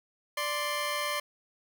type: tone pair together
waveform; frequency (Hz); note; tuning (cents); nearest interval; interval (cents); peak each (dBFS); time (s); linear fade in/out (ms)
15% pulse; 587.3 / 1047.3; D5 / C6; 0 / +1; minor seventh; 1001; -26; 0.37-1.2; 5
effects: none